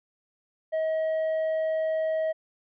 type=tone with tanh clipping; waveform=sine; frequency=636 Hz; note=D#5; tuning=38 cents sharp; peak=-25 dBFS; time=0.72-2.33 s; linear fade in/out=20 ms; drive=4 dB; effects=none